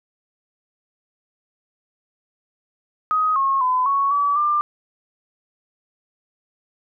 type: tone with pitch steps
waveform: sine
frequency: 1256 / 1086 / 1012 / 1110 / 1146 / 1192 Hz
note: D#6 / C#6 / B5 / C#6 / D6 / D6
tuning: +16 / -36 / +42 / +2 / -43 / +25 cents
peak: -16 dBFS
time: 3.11-4.61 s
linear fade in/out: 0 ms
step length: 250 ms
effects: none